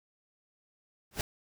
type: noise with exponential growth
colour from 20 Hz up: pink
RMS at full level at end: -27 dBFS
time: 1.11-1.21 s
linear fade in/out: 2 ms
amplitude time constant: 20 ms
effects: none